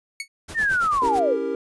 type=tone with exponential decay; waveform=sawtooth; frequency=2217 Hz; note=C#7; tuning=in tune; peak=-21 dBFS; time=0.2-0.28 s; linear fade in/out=2 ms; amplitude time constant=17 ms
type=noise with tremolo; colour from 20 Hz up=pink; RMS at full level=-35 dBFS; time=0.48-1.2 s; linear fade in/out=10 ms; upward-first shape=sine; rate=9 Hz; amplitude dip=85%
type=linear sweep; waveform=sine; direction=down; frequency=1864.7 to 394 Hz; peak=-18 dBFS; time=0.54-1.38 s; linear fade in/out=50 ms
type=chord; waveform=triangle; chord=C# diminished seventh; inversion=none; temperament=equal with one note detuned; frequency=277.2 / 329.6 / 396.1 / 466.2 Hz; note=C#4 / E4 / G4 / Bb4; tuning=0 / 0 / +18 / 0 cents; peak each=-29 / -30 / -26 / -25 dBFS; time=1.02-1.55 s; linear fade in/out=2 ms
effects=resampled to 24000 Hz